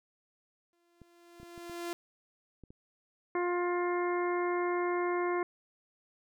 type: tone with exponential growth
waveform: sawtooth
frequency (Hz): 344.4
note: F4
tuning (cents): -24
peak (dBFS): -30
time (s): 0.73-1.93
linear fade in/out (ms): 0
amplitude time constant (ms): 260
type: clicks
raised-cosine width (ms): 3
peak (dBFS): -38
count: 7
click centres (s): 1.017 / 1.4 / 1.431 / 1.578 / 1.697 / 2.637 / 2.705
type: harmonic tone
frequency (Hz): 353.1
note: F4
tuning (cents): +19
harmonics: 1 / 2 / 3 / 4 / 5 / 6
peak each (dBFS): -30 / -38 / -36 / -44 / -44 / -42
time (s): 3.35-5.43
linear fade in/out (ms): 2
effects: none